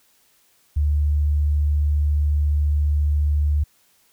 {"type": "tone", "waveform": "sine", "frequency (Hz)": 73.8, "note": "D2", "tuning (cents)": 9, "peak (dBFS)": -16, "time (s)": [0.76, 3.64], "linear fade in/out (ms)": 10, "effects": ["white hiss -60 dBFS RMS until 4.12 s"]}